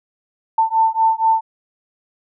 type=beating tone pair; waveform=sine; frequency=891 / 895.2 Hz; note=A5 / A5; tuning=+22 / +30 cents; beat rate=4.2 Hz; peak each=-16 dBFS; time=0.58-1.41 s; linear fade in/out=5 ms; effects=none

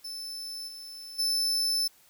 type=tone with level steps; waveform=40% pulse; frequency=5274 Hz; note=E8; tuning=in tune; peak=-35 / -40 / -24 dBFS; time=0.04-1.88 s; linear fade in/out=10 ms; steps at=0.67 / 1.18 s; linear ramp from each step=20 ms; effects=white hiss -60 dBFS RMS until 2.09 s

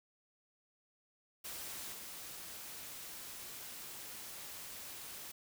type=noise with level steps; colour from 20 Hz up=white; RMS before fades=-45 / -48 dBFS; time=1.44-5.32 s; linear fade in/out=10 ms; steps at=1.92 s; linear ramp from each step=20 ms; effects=none

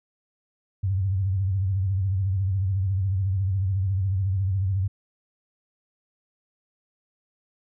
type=tone with vibrato; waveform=sine; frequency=95.9 Hz; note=G2; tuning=37 cents flat; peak=-21 dBFS; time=0.83-4.88 s; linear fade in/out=10 ms; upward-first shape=sine; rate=14 Hz; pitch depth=93 cents each way; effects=none

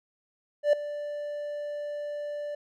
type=tone with ADSR envelope; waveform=triangle; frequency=587.3 Hz; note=D5; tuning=in tune; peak=-14 dBFS; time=0.63-2.55 s; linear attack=100 ms; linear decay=4 ms; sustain=-16 dB; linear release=5 ms; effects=none

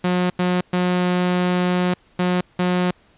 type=tone bursts at uneven times; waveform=sawtooth; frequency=179.8 Hz; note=F#3; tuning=49 cents flat; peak=-13 dBFS; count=5; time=0.04-0.3 / 0.39-0.61 / 0.73-1.94 / 2.19-2.41 / 2.59-2.91 s; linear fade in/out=5 ms; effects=pink hiss -56 dBFS RMS until 3.17 s + resampled to 8000 Hz

